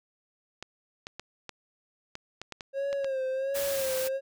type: clicks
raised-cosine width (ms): 0.2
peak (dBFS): -21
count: 10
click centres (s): 0.626 / 1.069 / 1.196 / 1.493 / 2.154 / 2.416 / 2.523 / 2.608 / 2.929 / 3.045
type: tone with vibrato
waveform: triangle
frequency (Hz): 540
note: C#5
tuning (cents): -45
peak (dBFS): -26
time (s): 2.73-4.21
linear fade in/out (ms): 50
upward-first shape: sine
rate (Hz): 1.4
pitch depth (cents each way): 63
type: noise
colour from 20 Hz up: white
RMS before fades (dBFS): -35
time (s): 3.54-4.09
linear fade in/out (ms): 20
effects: none